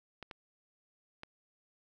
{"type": "clicks", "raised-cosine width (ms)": 0.3, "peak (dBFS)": -28, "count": 3, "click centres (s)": [0.227, 0.312, 1.234], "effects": []}